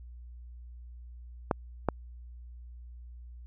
clicks, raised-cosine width 1 ms, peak -11 dBFS, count 2, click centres 1.512 / 1.887 s, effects added 60 Hz sine -44 dBFS peak until 3.46 s

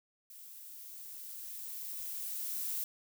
violet noise with level ramp, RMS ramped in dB -52 to -36 dBFS, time 0.3-2.84 s, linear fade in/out 2 ms, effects none

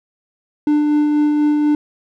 triangle tone with tremolo, 297.6 Hz, D4, 23 cents sharp, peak -9 dBFS, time 0.67-1.75 s, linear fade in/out 2 ms, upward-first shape sine, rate 4.1 Hz, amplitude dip 25%, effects none

